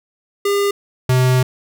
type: tone pair in turn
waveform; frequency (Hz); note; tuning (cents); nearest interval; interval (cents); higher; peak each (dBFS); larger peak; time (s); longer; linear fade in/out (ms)
square; 403 / 127.86; G4 / C3; +48 / -40; octave + minor sixth; 1988; first; -15 / -12; second; 0.45-0.71 / 1.09-1.43; second; 5
effects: none